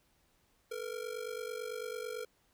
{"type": "ring-modulated tone", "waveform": "square", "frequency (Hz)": 464.3, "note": "A#4", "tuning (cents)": -7, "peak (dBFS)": -36, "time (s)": [0.71, 2.25], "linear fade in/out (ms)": 5, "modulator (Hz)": 24.5, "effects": ["pink hiss -72 dBFS RMS until 2.53 s"]}